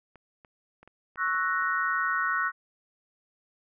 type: clicks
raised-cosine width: 0.5 ms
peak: -36 dBFS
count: 8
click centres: 0.157 / 0.448 / 0.83 / 0.876 / 1.158 / 1.276 / 1.348 / 1.623 s
type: chord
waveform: sine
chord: F# dominant seventh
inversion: second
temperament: equal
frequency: 1108.7 / 1318.5 / 1480 / 1864.7 Hz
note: C#6 / E6 / F#6 / A#6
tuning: 0 / 0 / 0 / 0 cents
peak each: -31 / -31 / -28 / -32 dBFS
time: 1.17-2.52 s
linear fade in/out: 50 ms
effects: none